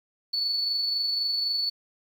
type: tone with amplitude modulation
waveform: sine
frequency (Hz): 4447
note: C#8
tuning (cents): +5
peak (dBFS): -22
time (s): 0.33-1.7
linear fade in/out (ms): 10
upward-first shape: sine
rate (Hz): 23.9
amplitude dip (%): 35
effects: tanh soft clip ceiling -18 dBFS + 9-bit

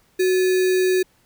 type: tone with sample-and-hold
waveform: sine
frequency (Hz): 370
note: F#4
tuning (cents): 0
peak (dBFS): -15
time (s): 0.19-1.03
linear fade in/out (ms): 10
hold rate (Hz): 2100
effects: pink hiss -60 dBFS RMS until 1.25 s

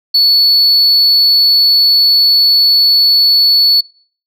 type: tone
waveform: sine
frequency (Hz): 4430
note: C#8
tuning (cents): -2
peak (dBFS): -3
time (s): 0.14-3.81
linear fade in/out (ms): 10
effects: noise-tail reverb RT60 0.5 s tail -26 dB re dry + tanh soft clip ceiling -5 dBFS

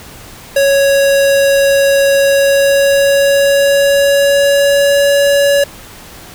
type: tone with pitch glide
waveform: square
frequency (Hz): 554.4 to 565.1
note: C#5 to C#5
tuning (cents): 0 to +33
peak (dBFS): -8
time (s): 0.56-5.64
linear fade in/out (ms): 5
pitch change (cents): +33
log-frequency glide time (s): 2.27-5.07
effects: pink hiss -34 dBFS RMS until 6.34 s

